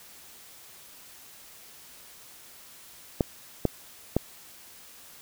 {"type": "clicks", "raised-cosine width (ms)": 2, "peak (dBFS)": -8, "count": 3, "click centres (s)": [3.208, 3.653, 4.166], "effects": ["white hiss -50 dBFS RMS until 5.21 s"]}